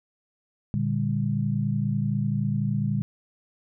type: chord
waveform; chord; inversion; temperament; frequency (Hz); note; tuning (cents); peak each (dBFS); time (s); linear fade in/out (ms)
sine; G minor; first; equal with one note detuned; 116.54 / 146.83 / 200.6; Bb2 / D3 / G3; 0 / 0 / +40; -27; 0.74-3.02; 0
effects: none